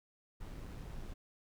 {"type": "noise with amplitude modulation", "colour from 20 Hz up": "brown", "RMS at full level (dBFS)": -44, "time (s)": [0.4, 1.14], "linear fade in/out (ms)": 10, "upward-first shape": "sine", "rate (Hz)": 111, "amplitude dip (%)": 30, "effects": []}